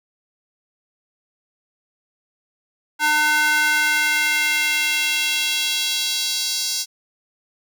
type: tone with high-pass filter sweep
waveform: square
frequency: 301.7 Hz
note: D4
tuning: 47 cents sharp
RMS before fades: -20 dBFS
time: 2.99-6.86 s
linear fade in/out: 50 ms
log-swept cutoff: 1200 to 5000 Hz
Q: 2.2
effects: none